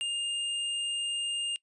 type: tone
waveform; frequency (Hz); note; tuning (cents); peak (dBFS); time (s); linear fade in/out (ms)
square; 2816; F7; +14; -30; 0.01-1.56; 0
effects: noise-tail reverb RT60 0.1 s tail -23 dB re dry + resampled to 24000 Hz